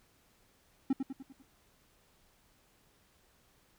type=tone with echo; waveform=triangle; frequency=267.8 Hz; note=C4; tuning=40 cents sharp; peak=-23 dBFS; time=0.9-0.93 s; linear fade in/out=5 ms; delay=99 ms; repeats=5; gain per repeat=-6 dB; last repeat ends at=1.425 s; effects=pink hiss -68 dBFS RMS until 3.78 s